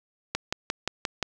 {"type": "click train", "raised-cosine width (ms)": 0.2, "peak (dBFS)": -9, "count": 6, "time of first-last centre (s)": [0.35, 1.227], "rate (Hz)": 5.7, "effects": []}